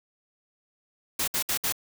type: noise bursts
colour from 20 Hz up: white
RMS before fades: -27 dBFS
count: 4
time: 1.19-1.724 s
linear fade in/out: 5 ms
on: 87 ms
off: 62 ms
effects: none